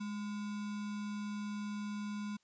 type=tone with sample-and-hold; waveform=sine; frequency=207.7 Hz; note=G#3; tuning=in tune; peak=-37 dBFS; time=0-2.37 s; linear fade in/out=10 ms; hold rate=1225 Hz; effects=white hiss -75 dBFS RMS until 2.43 s + resampled to 16000 Hz